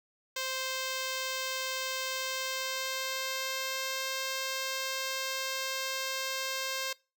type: tone with pitch glide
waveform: 5% pulse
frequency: 523.3 to 529.1 Hz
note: C5 to C5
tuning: 0 to +19 cents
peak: -21 dBFS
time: 0.36-6.93 s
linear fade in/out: 5 ms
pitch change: +19 cents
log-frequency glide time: 2.05-4.25 s
effects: noise-tail reverb RT60 0.3 s tail -23 dB re dry